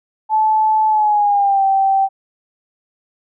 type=tone with pitch glide; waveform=sine; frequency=868 to 777.8 Hz; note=A5 to G5; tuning=-24 to -14 cents; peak=-11 dBFS; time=0.29-2.09 s; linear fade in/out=50 ms; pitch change=-190 cents; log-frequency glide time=0.88-1.64 s; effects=none